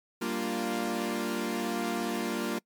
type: chord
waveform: sawtooth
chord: G minor seventh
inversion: none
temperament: equal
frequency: 196 / 233.1 / 293.7 / 349.2 Hz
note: G3 / Bb3 / D4 / F4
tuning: 0 / 0 / 0 / 0 cents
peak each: -33 / -29 / -34 / -30 dBFS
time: 0.21-2.59 s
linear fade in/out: 10 ms
effects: noise-tail reverb RT60 0.1 s tail -24 dB re dry + MP3 96 kbps